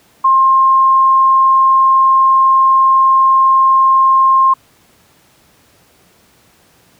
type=tone; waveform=sine; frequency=1062 Hz; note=C6; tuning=25 cents sharp; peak=-6 dBFS; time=0.24-4.54 s; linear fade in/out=10 ms; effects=pink hiss -50 dBFS RMS until 6.99 s + high-pass 80 Hz 12 dB/octave